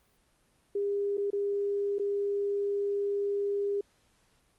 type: tone with dropouts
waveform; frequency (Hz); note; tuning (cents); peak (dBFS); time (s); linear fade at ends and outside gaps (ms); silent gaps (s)
sine; 403.5; G#4; -50; -27; 0.75-3.81; 5; 1.172-1.178 / 1.304-1.33 / 1.985-1.995
effects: pink hiss -68 dBFS RMS until 4.58 s + Opus 32 kbps